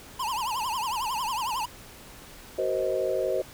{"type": "tone with vibrato", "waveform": "square", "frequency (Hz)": 952, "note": "A#5", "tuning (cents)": 36, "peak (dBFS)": -28, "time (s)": [0.19, 1.66], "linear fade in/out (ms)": 10, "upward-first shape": "triangle", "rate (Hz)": 11, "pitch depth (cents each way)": 240}
{"type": "chord", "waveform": "sine", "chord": "C half-diminished seventh", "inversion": "second", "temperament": "just", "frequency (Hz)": [376.7, 470.9, 523.3, 627.9], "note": ["Gb4", "Bb4", "C5", "Eb5"], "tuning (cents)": [31, 18, 0, 16], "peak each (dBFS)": [-30, -32, -28, -30], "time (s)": [2.58, 3.42], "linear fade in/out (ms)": 5}
{"effects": ["pink hiss -47 dBFS RMS until 3.53 s"]}